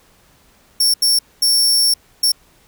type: tone bursts at uneven times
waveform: sawtooth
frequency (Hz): 5460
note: F8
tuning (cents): -40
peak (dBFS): -9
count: 4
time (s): 0.8-0.94 / 1.02-1.19 / 1.42-1.94 / 2.23-2.32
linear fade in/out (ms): 5
effects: pink hiss -53 dBFS RMS until 2.67 s